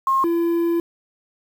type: tone pair in turn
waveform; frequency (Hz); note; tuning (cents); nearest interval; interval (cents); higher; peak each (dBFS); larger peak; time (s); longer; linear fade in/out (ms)
sine / triangle; 1071 / 339; C6 / E4; +40 / +49; octave + minor sixth; 1991; first; -15; neither; 0.07-0.24 / 0.24-0.8; second; 2
effects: 7-bit